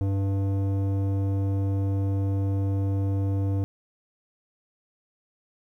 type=tone with low-pass filter; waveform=square; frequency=98 Hz; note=G2; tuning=in tune; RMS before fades=-25 dBFS; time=0.01-3.64 s; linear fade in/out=0 ms; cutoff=490 Hz; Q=0.79; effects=10-bit